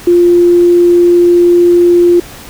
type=tone; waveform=sine; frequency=349.2 Hz; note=F4; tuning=in tune; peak=-3 dBFS; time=0.07-2.2 s; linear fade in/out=5 ms; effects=pink hiss -31 dBFS RMS until 2.49 s